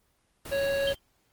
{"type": "noise", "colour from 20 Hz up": "pink", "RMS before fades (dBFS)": -40, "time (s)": [0.45, 0.95], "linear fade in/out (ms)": 5}
{"type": "harmonic tone", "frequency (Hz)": 554.4, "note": "C#5", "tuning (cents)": 0, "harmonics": [1, 3, 5, 7, 8], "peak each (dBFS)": [-25, -35, -39, -42, -43], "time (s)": [0.51, 0.94], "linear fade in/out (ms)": 20}
{"type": "tone with exponential decay", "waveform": "sine", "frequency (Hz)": 3136, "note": "G7", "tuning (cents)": 0, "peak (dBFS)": -25, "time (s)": [0.87, 0.99], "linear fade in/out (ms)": 5, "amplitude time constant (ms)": 25}
{"effects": ["pink hiss -70 dBFS RMS until 1.32 s", "Opus 24 kbps"]}